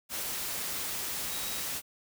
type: tone in noise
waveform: sine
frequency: 3838 Hz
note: A#7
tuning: 50 cents sharp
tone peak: -44 dBFS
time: 1.27-1.64 s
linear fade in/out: 50 ms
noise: white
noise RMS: -35 dBFS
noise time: 0.09-1.82 s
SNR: -12 dB
effects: none